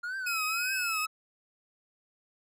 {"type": "tone with vibrato", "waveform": "triangle", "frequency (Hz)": 1396.9, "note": "F6", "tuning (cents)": 0, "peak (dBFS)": -31, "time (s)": [0.03, 1.07], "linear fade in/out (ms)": 10, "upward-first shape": "triangle", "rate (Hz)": 1.8, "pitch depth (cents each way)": 220}
{"type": "tone with pitch glide", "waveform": "sawtooth", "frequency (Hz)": [2538, 2584], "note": ["D#7", "E7"], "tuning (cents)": [34, -35], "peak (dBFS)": -27, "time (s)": [0.26, 1.06], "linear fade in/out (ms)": 10, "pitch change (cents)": 31, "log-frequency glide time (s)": [0.69, 0.77]}
{"effects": []}